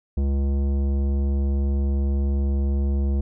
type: tone with tanh clipping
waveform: triangle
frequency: 69.3 Hz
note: C#2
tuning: in tune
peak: -21 dBFS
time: 0.17-3.21 s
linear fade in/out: 5 ms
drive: 18 dB
effects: none